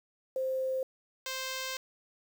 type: tone pair in turn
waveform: sine / 5% pulse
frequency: 523.3 / 523.3 Hz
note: C5 / C5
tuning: 0 / 0 cents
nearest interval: unison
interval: 0 cents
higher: neither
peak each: -29 / -23 dBFS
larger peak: second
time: 0.36-0.83 / 1.26-1.77 s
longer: second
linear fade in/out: 2 ms
effects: 9-bit